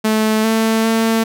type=tone with pitch steps; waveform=sawtooth; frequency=217.6 / 222.8 / 224.8 Hz; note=A3 / A3 / A3; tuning=-19 / +22 / +37 cents; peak=-9 dBFS; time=0.04-1.24 s; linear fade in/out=10 ms; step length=400 ms; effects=none

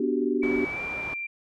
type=chord; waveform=sine; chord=G major seventh; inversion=first; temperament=equal with one note detuned; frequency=246.9 / 292.5 / 370 / 392 Hz; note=B3 / D4 / F#4 / G4; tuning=0 / -7 / 0 / 0 cents; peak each=-28 dBFS; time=0-0.65 s; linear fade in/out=5 ms
type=tone with pitch glide; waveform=sine; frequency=2287 to 2366 Hz; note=D7 to D7; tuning=-47 to +12 cents; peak=-30 dBFS; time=0.42-1.27 s; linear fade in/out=10 ms; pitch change=+59 cents; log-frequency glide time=0.69-0.81 s
type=low-pass noise; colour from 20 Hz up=white; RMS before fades=-39 dBFS; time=0.43-1.14 s; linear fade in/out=2 ms; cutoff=1100 Hz; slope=12 dB/octave
effects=none

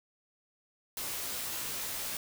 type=noise with comb filter; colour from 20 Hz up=white; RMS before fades=-37 dBFS; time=0.97-2.17 s; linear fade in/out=2 ms; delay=17 ms; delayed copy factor=-0.9; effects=none

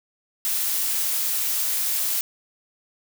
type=noise; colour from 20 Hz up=blue; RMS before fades=-24 dBFS; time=0.45-2.21 s; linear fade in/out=0 ms; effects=none

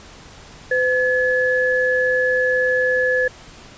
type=tone pair together; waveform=sine; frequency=507.8 / 1708 Hz; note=B4 / G#6; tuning=+48 / +48 cents; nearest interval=octave + major sixth; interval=2100 cents; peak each=-18 dBFS; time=0.71-3.28 s; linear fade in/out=5 ms; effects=pink hiss -42 dBFS RMS until 3.77 s + resampled to 16000 Hz

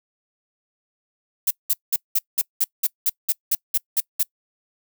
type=noise bursts; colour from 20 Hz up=violet; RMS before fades=-19 dBFS; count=13; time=1.47-4.231 s; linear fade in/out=5 ms; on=37 ms; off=190 ms; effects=noise-tail reverb RT60 0.1 s tail -25 dB re dry

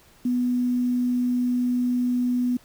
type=tone with quantisation; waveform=sine; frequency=246.9 Hz; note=B3; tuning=in tune; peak=-20 dBFS; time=0.25-2.57 s; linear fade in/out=5 ms; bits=8; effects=pink hiss -55 dBFS RMS until 2.64 s

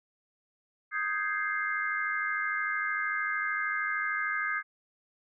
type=chord; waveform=sine; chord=Ab major seventh; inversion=second; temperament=equal; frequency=1244.5 / 1568 / 1661.2 / 2093 Hz; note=Eb6 / G6 / Ab6 / C7; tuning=0 / 0 / 0 / 0 cents; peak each=-34 dBFS; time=0.91-4.63 s; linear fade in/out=50 ms; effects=none

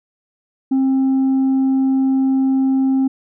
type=tone; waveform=sine; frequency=266 Hz; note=C4; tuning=29 cents sharp; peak=-10 dBFS; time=0.71-3.08 s; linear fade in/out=10 ms; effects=tanh soft clip ceiling -12 dBFS

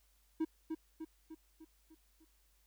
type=tone with echo; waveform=triangle; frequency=319.3 Hz; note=D#4; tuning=45 cents sharp; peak=-29 dBFS; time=0.4-0.45 s; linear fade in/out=10 ms; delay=300 ms; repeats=6; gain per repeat=-5 dB; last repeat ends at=2.25 s; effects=added 50 Hz sine -70 dBFS peak until 2.66 s + white hiss -74 dBFS RMS until 2.66 s

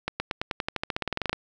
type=accelerating click train; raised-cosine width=0.3 ms; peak=-11 dBFS; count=19; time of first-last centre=0.08-1.33 s; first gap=120 ms; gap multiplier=0.93; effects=none

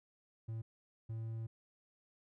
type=tone bursts at uneven times; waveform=triangle; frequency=112.7 Hz; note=A2; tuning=42 cents sharp; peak=-37 dBFS; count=2; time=0.48-0.62 / 1.09-1.47 s; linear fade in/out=10 ms; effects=none

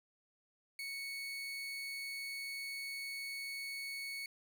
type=tone; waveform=30% pulse; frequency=2217 Hz; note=C#7; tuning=in tune; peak=-38 dBFS; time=0.79-4.26 s; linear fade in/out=2 ms; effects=none

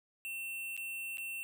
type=tone with dropouts; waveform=square; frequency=2700 Hz; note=E7; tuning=41 cents sharp; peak=-39 dBFS; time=0.25-1.43 s; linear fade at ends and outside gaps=0 ms; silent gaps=0.766-0.776 / 1.172-1.182 s; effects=none

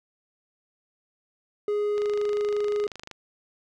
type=tone; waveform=triangle; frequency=415.3 Hz; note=G#4; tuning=in tune; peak=-21 dBFS; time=1.68-2.87 s; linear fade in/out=2 ms
type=click train; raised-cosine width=0.2 ms; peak=-22 dBFS; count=30; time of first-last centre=1.98-3.113 s; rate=25.6 Hz
effects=none

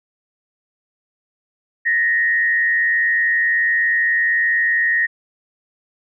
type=tone with frequency modulation; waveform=sine; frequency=1864.7 Hz; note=A#6; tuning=in tune; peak=-14 dBFS; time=1.85-5.07 s; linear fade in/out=20 ms; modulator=108 Hz; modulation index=0.62; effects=none

